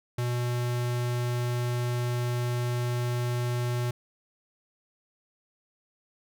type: tone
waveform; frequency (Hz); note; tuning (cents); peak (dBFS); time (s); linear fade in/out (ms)
square; 121.8; B2; -24; -27; 0.18-3.91; 5
effects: none